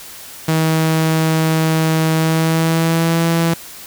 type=tone with pitch glide; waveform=sawtooth; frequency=159.8 to 166.39 Hz; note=D#3 to E3; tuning=+47 to +16 cents; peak=-9 dBFS; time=0.48-3.54 s; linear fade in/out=5 ms; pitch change=+69 cents; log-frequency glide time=2.14-3.23 s; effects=white hiss -35 dBFS RMS until 3.86 s